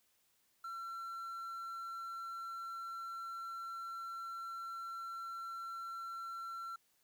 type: tone with quantisation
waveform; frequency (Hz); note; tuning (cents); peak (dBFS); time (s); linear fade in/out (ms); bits
triangle; 1354; E6; +46; -40; 0.64-6.76; 5; 11
effects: white hiss -75 dBFS RMS until 7.03 s